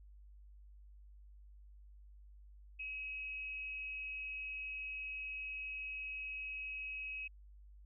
sine tone with amplitude modulation, 2554 Hz, D#7, 45 cents sharp, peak -39 dBFS, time 2.79-7.28 s, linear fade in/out 10 ms, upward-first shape sine, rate 245 Hz, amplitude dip 40%, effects added 50 Hz sine -55 dBFS peak until 7.85 s

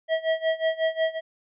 square tone with tremolo, 645 Hz, E5, 38 cents flat, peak -20 dBFS, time 0.08-1.21 s, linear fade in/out 50 ms, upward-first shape sine, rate 5.5 Hz, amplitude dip 90%, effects resampled to 8000 Hz

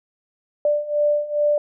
sine beating tone pair, 589 / 591.4 Hz, D5 / D5, +5 / +12 cents, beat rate 2.4 Hz, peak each -22 / -19 dBFS, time 0.65-1.58 s, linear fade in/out 2 ms, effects none

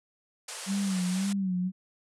white band-pass noise, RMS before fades -40 dBFS, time 0.48-1.33 s, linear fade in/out 5 ms, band 420 to 10000 Hz, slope 48 dB/octave
sine tone with vibrato, 189.7 Hz, F#3, 43 cents sharp, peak -26 dBFS, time 0.66-1.72 s, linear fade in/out 50 ms, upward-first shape sine, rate 1.9 Hz, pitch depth 90 cents each way
effects none

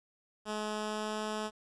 10% pulse tone with pitch glide, 212.8 to 214.4 Hz, G#3 to A3, +42 to -45 cents, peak -26 dBFS, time 0.45-1.51 s, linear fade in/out 50 ms, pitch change +13 cents, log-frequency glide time 0.76-1.19 s, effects resampled to 22050 Hz + 10-bit

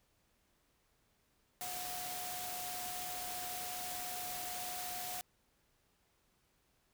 sine tone in noise, 724 Hz, F#5, 38 cents flat, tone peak -45 dBFS, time 1.61-5.21 s, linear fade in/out 0 ms, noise white, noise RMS -43 dBFS, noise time 1.61-5.21 s, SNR -5 dB, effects pink hiss -75 dBFS RMS until 6.93 s

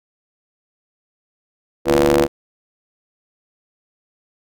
sawtooth ring-modulated tone, 73.5 Hz, D2, 2 cents sharp, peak -5 dBFS, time 1.85-2.28 s, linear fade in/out 50 ms, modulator 416 Hz, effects none

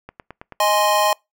click train, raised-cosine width 0.5 ms, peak -20 dBFS, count 5, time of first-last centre 0.09-0.523 s, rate 9.24 Hz
square chord, Ab major, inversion second, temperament equal, 622.3 / 830.6 / 1046.5 Hz, Eb5 / Ab5 / C6, 0 / 0 / 0 cents, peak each -20 dBFS, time 0.6-1.13 s, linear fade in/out 2 ms
effects noise-tail reverb RT60 0.2 s tail -26 dB re dry

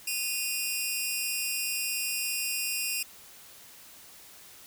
10% pulse tone pair together, 2481 / 2757 Hz, D#7 / F7, -6 / -23 cents, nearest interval major second, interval 183 cents, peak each -23 dBFS, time 0.07-3.03 s, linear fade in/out 5 ms, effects white hiss -51 dBFS RMS until 4.66 s

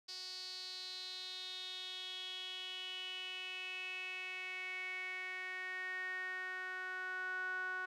sawtooth tone with band-pass filter sweep, 370 Hz, F#4, in tune, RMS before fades -44 dBFS, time 0.08-7.86 s, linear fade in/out 10 ms, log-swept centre 4700 to 1400 Hz, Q 7.3, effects none

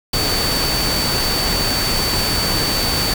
sine tone in noise, 4545 Hz, C#8, 42 cents sharp, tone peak -20 dBFS, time 0.13-3.14 s, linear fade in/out 5 ms, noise pink, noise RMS -20 dBFS, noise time 0.13-3.14 s, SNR -3 dB, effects none

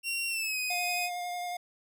sawtooth tone with pitch glide, 2746 to 2504 Hz, F7 to D#7, -30 to +10 cents, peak -27 dBFS, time 0.03-1.1 s, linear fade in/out 50 ms, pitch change -160 cents, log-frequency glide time 0.28-0.59 s
square tone with vibrato, 710 Hz, F5, 28 cents sharp, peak -34 dBFS, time 0.7-1.57 s, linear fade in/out 5 ms, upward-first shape sine, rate 11 Hz, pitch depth 13 cents each way
effects none

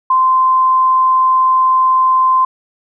sine tone, 1038 Hz, C6, 14 cents flat, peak -8 dBFS, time 0.1-2.45 s, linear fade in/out 5 ms, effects none

